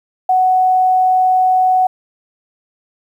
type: tone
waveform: sine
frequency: 743 Hz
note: F#5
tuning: 7 cents sharp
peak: -9 dBFS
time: 0.29-1.87 s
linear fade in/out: 5 ms
effects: 8-bit